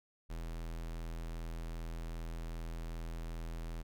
square tone, 41.28 Hz, E1, 3 cents sharp, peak -40 dBFS, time 0.29-3.83 s, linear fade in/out 20 ms, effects none

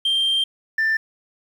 sine tone pair in turn, 3169 / 1778.5 Hz, G7 / A6, +18 / +18 cents, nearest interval minor seventh, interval 1000 cents, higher first, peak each -15 dBFS, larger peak neither, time 0.05-0.44 / 0.78-0.97 s, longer first, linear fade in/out 5 ms, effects tanh soft clip ceiling -15 dBFS + 8-bit

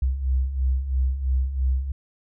sine beating tone pair, 63 / 66 Hz, B1 / C2, +35 / +16 cents, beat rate 3 Hz, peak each -27 / -21 dBFS, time 0.02-1.92 s, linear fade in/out 5 ms, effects none

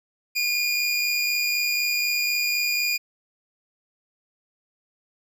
25% pulse tone pair together, 2425 / 2489 Hz, D#7 / D#7, -45 / 0 cents, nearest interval unison, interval 45 cents, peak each -18 / -29 dBFS, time 0.35-2.98 s, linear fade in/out 20 ms, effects none

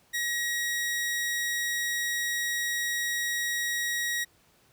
sawtooth tone, 1900 Hz, A#6, 33 cents sharp, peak -24 dBFS, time 0.13-4.25 s, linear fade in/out 20 ms, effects pink hiss -63 dBFS RMS until 4.72 s + high-pass 60 Hz 12 dB/octave

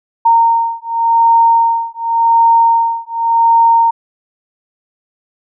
sine beating tone pair, 921 / 921.89 Hz, A#5 / A#5, -21 / -19 cents, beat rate 0.89 Hz, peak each -11 dBFS, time 0.25-3.91 s, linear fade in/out 10 ms, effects none

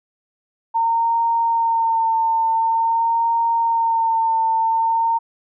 sine tone with vibrato, 912 Hz, A#5, 38 cents flat, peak -15 dBFS, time 0.74-5.19 s, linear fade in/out 20 ms, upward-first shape sine, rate 0.47 Hz, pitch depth 23 cents each way, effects none

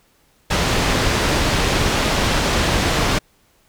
pink low-pass noise, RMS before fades -18 dBFS, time 0.5-3.19 s, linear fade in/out 10 ms, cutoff 5800 Hz, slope 12 dB/octave, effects pink hiss -58 dBFS RMS until 3.68 s

